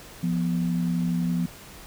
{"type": "tone pair together", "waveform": "sine", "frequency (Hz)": [173.5, 245.4], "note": ["F3", "B3"], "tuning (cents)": [-11, -11], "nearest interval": "tritone", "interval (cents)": 600, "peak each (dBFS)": [-23, -29], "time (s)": [0.23, 1.46], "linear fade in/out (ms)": 5, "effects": ["pink hiss -45 dBFS RMS until 1.86 s"]}